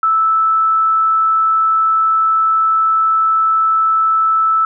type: tone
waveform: sine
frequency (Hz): 1314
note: E6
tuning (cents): -6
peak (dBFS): -10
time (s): 0.03-4.65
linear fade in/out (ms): 2
effects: none